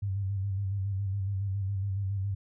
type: tone with vibrato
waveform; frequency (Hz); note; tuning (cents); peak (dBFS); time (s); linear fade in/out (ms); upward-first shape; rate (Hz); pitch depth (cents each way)
sine; 98; G2; 0; -28; 0.02-2.35; 10; square; 7.2; 44
effects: none